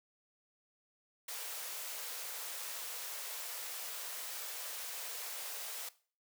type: high-pass noise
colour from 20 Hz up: white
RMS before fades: -43 dBFS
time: 1.28-5.89 s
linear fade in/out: 5 ms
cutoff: 420 Hz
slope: 96 dB/octave
effects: noise-tail reverb RT60 0.4 s tail -18 dB re dry